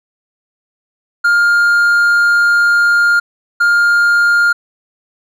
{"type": "tone pair in turn", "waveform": "triangle", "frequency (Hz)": [1408, 1408], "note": ["F6", "F6"], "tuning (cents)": [14, 14], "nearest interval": "unison", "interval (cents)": 0, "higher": "neither", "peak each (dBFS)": -6, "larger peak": "neither", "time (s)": [[1.24, 3.2], [3.6, 4.53]], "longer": "first", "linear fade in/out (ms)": 10, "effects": []}